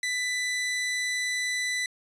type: tone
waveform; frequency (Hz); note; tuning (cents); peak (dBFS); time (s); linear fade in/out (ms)
sawtooth; 1991; B6; +14; -23; 0.03-1.86; 2
effects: resampled to 22050 Hz